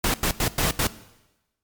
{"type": "noise bursts at uneven times", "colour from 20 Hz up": "pink", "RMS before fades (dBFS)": -22, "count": 5, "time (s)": [[0.04, 0.14], [0.23, 0.31], [0.4, 0.48], [0.58, 0.71], [0.79, 0.87]], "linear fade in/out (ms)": 2, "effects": ["noise-tail reverb RT60 1.0 s tail -17 dB re dry", "MP3 96 kbps"]}